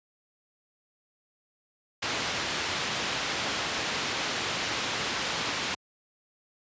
white low-pass noise, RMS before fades -31 dBFS, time 2.02-5.75 s, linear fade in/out 10 ms, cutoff 4000 Hz, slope 12 dB/octave, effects high-pass 80 Hz 12 dB/octave + resampled to 16000 Hz

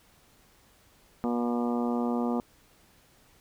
harmonic tone, 120 Hz, B2, 49 cents flat, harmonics 2 / 3 / 4 / 5 / 6 / 7 / 8 / 9 / 10, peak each -27 / -36 / -35 / -41 / -37 / -41 / -42 / -46 / -42 dBFS, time 1.24-2.4 s, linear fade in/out 0 ms, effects pink hiss -61 dBFS RMS until 3.4 s

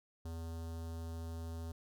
square tone with notch filter, 82.41 Hz, E2, in tune, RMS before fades -43 dBFS, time 0.25-1.72 s, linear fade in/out 5 ms, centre 2200 Hz, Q 0.81, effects none

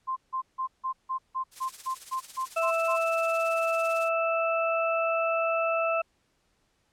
sine tone bursts, 1046.5 Hz, C6, in tune, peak -27 dBFS, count 12, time 0.07-2.97 s, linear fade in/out 20 ms, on 95 ms, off 160 ms
blue noise with tremolo, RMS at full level -38 dBFS, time 1.51-4.1 s, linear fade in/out 50 ms, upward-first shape triangle, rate 18 Hz, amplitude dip 75%
harmonic tone, 659.3 Hz, E5, in tune, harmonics 1 / 2 / 4, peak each -26 / -29 / -32 dBFS, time 2.56-6.02 s, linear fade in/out 10 ms
effects pink hiss -71 dBFS RMS until 6.92 s + low-pass 9000 Hz 12 dB/octave

